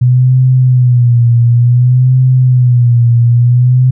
sine tone with vibrato, 123.47 Hz, B2, in tune, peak -4 dBFS, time 0.01-3.91 s, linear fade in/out 10 ms, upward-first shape sine, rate 0.56 Hz, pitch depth 75 cents each way, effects none

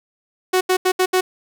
sawtooth tone bursts at uneven times, 370 Hz, F#4, in tune, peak -10 dBFS, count 5, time 0.53-0.61 / 0.69-0.77 / 0.85-0.92 / 0.99-1.06 / 1.13-1.21 s, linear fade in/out 10 ms, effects none

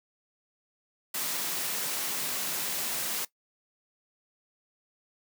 white high-pass noise, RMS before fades -32 dBFS, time 1.14-3.25 s, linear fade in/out 5 ms, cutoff 130 Hz, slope 96 dB/octave, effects noise-tail reverb RT60 0.1 s tail -18 dB re dry

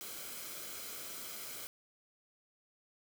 white noise with comb filter, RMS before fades -45 dBFS, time 0.01-1.67 s, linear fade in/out 0 ms, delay 1.1 ms, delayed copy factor -0.5, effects none

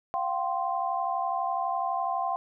sine chord, F suspended second, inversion none, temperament equal with one note detuned, 698.5 / 770.5 / 1046.5 Hz, F5 / G5 / C6, 0 / -30 / 0 cents, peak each -31 / -30 / -31 dBFS, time 0.14-2.36 s, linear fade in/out 0 ms, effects none

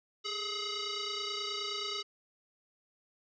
sine tone with frequency modulation, 437.2 Hz, A4, 11 cents flat, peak -34 dBFS, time 0.24-2.03 s, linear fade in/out 20 ms, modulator 845 Hz, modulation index 5.8, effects none

